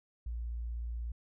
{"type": "tone", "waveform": "sine", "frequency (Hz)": 58.2, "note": "A#1", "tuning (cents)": -2, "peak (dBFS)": -35, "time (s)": [0.26, 1.12], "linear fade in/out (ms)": 5, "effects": []}